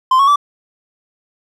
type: tone with pitch steps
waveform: triangle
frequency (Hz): 1038 / 1106 / 1158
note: C6 / C#6 / D6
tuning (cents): -14 / -4 / -25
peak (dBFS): -6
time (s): 0.11-0.359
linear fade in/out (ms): 5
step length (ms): 83
effects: none